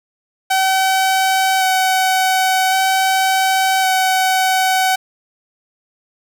sawtooth tone with vibrato, 758 Hz, F#5, 42 cents sharp, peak -9 dBFS, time 0.5-4.96 s, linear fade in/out 10 ms, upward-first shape square, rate 0.45 Hz, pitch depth 10 cents each way, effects none

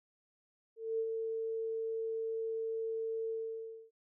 sine tone with ADSR envelope, 448.8 Hz, A4, 34 cents sharp, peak -30 dBFS, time 0.76-3.91 s, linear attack 230 ms, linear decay 61 ms, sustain -4 dB, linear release 610 ms, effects none

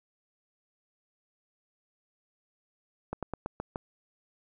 slowing click train, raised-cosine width 1 ms, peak -19 dBFS, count 6, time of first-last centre 3.13-3.759 s, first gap 97 ms, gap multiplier 1.13, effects none

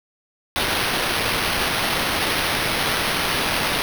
violet noise with sample-and-hold, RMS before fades -22 dBFS, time 0.56-3.82 s, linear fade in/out 0 ms, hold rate 7350 Hz, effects none

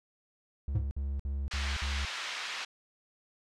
triangle tone bursts, 69.3 Hz, C#2, in tune, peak -29 dBFS, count 5, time 0.68-2.05 s, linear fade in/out 0 ms, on 230 ms, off 55 ms
triangle tone with exponential decay, 104.5 Hz, G#2, 11 cents sharp, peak -20 dBFS, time 0.75-0.89 s, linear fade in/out 5 ms, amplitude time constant 29 ms
pink band-pass noise, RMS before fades -38 dBFS, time 1.51-2.65 s, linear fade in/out 5 ms, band 1500 to 4500 Hz, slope 12 dB/octave
effects low-pass 8000 Hz 12 dB/octave

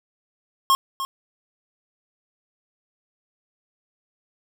square tone with echo, 1077 Hz, C6, 50 cents sharp, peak -15 dBFS, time 0.7-0.75 s, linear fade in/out 0 ms, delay 300 ms, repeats 1, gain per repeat -11 dB, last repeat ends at 1.05 s, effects none

